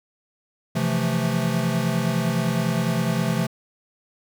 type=chord; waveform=square; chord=F major seventh; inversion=second; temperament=equal; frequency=130.81 / 164.81 / 174.61 / 220 Hz; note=C3 / E3 / F3 / A3; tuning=0 / 0 / 0 / 0 cents; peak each=-27 dBFS; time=0.75-3.47 s; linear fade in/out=10 ms; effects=none